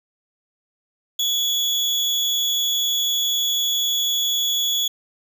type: tone with amplitude modulation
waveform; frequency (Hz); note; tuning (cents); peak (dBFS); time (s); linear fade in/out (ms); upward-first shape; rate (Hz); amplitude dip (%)
35% pulse; 3386; G#7; +33; -15; 1.19-4.88; 5; sine; 232; 40
effects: none